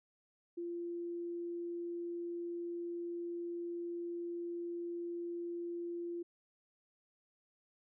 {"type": "tone", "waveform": "sine", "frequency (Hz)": 344.4, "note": "F4", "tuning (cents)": -24, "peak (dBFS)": -38, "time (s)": [0.57, 6.23], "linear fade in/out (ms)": 10, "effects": []}